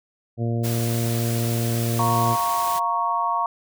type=harmonic tone; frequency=116.54 Hz; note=A#2; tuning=in tune; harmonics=1 / 2 / 3 / 4 / 5 / 6; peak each=-22 / -28 / -32 / -34 / -36 / -38 dBFS; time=0.37-2.37 s; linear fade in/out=50 ms
type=noise; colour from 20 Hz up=white; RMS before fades=-32 dBFS; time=0.63-2.8 s; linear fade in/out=20 ms
type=chord; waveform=sine; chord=Bb minor; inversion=second; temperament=equal; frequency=698.5 / 932.3 / 1108.7 Hz; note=F5 / Bb5 / Db6; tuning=0 / 0 / 0 cents; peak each=-27 / -24 / -23 dBFS; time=1.99-3.46 s; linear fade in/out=2 ms
effects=none